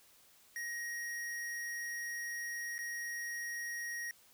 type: tone with dropouts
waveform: square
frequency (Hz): 1884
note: A#6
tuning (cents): +18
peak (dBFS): -39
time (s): 0.56-4.11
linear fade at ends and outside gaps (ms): 1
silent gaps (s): 2.781-2.789
effects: white hiss -64 dBFS RMS until 4.33 s